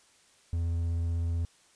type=tone with vibrato; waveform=triangle; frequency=84.2 Hz; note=E2; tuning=37 cents sharp; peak=-25 dBFS; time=0.53-1.45 s; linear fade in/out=0 ms; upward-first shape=sine; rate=16 Hz; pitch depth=12 cents each way; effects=white hiss -62 dBFS RMS until 1.75 s + resampled to 22050 Hz